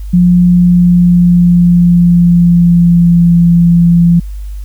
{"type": "tone with pitch glide", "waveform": "sine", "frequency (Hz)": [177.4, 171.16], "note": ["F3", "F3"], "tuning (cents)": [27, -35], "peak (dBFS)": -3, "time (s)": [0.13, 4.2], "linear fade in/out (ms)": 10, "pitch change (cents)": -62, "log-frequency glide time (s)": [0.42, 3.39], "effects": ["added 50 Hz sine -19 dBFS peak until 4.64 s", "white hiss -46 dBFS RMS until 4.64 s"]}